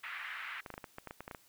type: band-pass noise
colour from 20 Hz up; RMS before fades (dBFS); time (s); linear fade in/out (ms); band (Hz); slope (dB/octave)
pink; -43; 0.03-0.61; 10; 1400 to 2400; 24
type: clicks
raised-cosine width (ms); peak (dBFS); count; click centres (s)
0.5; -28; 12; 0.662 / 0.703 / 0.74 / 0.779 / 0.842 / 0.984 / 1.073 / 1.109 / 1.206 / 1.279 / 1.312 / 1.348
effects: white hiss -65 dBFS RMS until 1.48 s